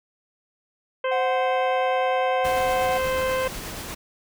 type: harmonic tone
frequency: 520 Hz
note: C5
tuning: 11 cents flat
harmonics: 1 / 2 / 3 / 4 / 5 / 6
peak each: -23 / -29 / -33 / -35 / -37 / -39 dBFS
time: 1.04-3.48 s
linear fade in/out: 5 ms
type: tone with vibrato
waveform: triangle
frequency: 740 Hz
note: F#5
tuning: in tune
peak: -22 dBFS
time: 1.11-2.98 s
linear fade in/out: 10 ms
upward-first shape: sine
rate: 10 Hz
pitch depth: 13 cents each way
type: noise with tremolo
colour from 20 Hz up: pink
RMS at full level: -33 dBFS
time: 2.44-3.95 s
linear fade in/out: 10 ms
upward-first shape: triangle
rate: 8.3 Hz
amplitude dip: 25%
effects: none